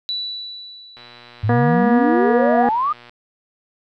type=tone with exponential decay; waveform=sine; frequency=3951 Hz; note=B7; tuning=in tune; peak=-20 dBFS; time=0.09-1.75 s; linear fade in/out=0 ms; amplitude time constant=360 ms
type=click train; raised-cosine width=0.3 ms; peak=-26 dBFS; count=256; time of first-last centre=0.97-3.095 s; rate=120 Hz
type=exponential sweep; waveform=sine; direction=up; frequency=100 to 1256 Hz; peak=-16 dBFS; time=1.43-2.93 s; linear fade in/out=10 ms
type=harmonic tone; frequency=239.8 Hz; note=A#3; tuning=49 cents sharp; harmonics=1 / 2 / 3 / 4 / 5 / 6 / 7 / 8; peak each=-18 / -20 / -21 / -27 / -29 / -35 / -28 / -34 dBFS; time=1.49-2.69 s; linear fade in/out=2 ms
effects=none